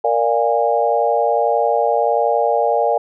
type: chord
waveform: sine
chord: Bb dominant seventh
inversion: none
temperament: equal with one note detuned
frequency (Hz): 466.2 / 587.3 / 698.5 / 820.1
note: Bb4 / D5 / F5 / Ab5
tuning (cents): 0 / 0 / 0 / -22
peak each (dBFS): -19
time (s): 0.04-2.98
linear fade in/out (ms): 5
effects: none